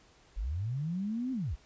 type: linear two-way sweep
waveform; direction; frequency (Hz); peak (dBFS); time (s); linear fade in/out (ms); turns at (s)
sine; up then down; 38.89 to 266.8 to 40.82; -31; 0.36-1.56; 20; 1.32
effects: pink hiss -62 dBFS RMS until 1.65 s + resampled to 16000 Hz